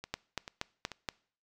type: two click trains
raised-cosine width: 0.2 ms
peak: -24 / -16 dBFS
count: 3 / 5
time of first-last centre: 0.04-0.917 / 0.14-1.088 s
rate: 2.28 / 4.22 Hz
effects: noise-tail reverb RT60 0.5 s tail -23 dB re dry